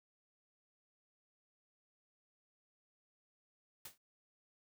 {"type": "noise with exponential decay", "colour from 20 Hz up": "white", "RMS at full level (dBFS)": -44, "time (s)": [3.85, 3.98], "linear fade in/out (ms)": 5, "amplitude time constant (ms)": 28, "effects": []}